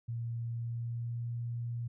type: tone with pitch glide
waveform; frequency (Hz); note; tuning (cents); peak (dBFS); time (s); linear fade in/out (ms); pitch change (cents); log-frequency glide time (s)
sine; 116.8 to 118.43; A#2 to A#2; +4 to +28; -34; 0.08-1.88; 10; +24; 0.49-1.28
effects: none